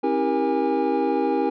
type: tone cluster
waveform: triangle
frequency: 268.5 / 322.5 / 395.3 / 471.6 / 819 Hz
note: C4 / E4 / G4 / A#4 / G#5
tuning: +45 / -38 / +15 / +20 / -24 cents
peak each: -24 dBFS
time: 0.03-1.5 s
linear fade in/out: 10 ms
effects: resampled to 11025 Hz